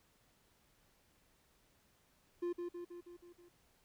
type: tone with echo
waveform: triangle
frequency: 349.2 Hz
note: F4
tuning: in tune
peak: -33 dBFS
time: 2.42-2.53 s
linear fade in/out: 10 ms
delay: 160 ms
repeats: 6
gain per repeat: -4 dB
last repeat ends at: 3.49 s
effects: pink hiss -72 dBFS RMS until 3.84 s